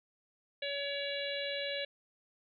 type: harmonic tone with a mistuned harmonic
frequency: 564 Hz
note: C#5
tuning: 30 cents sharp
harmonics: 1 / 3 / 4 / 5 / 6 / 7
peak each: -38 / -43 / -43 / -43 / -44 / -42 dBFS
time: 0.62-1.85 s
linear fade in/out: 5 ms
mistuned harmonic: 4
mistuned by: +17 cents
effects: none